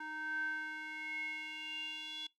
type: tone with band-pass filter sweep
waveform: square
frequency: 310 Hz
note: D#4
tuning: 6 cents flat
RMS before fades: -42 dBFS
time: 0-2.27 s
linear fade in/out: 5 ms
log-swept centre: 1300 to 3400 Hz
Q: 8.9
effects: noise-tail reverb RT60 0.2 s tail -25 dB re dry